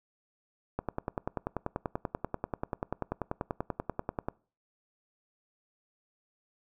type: click train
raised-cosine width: 1 ms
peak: -17 dBFS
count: 37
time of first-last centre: 0.79-4.285 s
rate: 10.3 Hz
effects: noise-tail reverb RT60 0.4 s tail -24 dB re dry